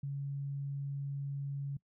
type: tone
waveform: sine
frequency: 140 Hz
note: C#3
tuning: 18 cents sharp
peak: -35 dBFS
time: 0.03-1.77 s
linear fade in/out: 5 ms
effects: noise-tail reverb RT60 0.1 s tail -22 dB re dry